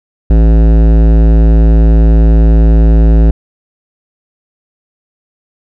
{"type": "tone with hard clipping", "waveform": "sine", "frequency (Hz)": 55, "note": "A1", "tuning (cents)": 0, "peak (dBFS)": -5, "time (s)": [0.3, 3.31], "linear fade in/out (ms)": 5, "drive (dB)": 16, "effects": []}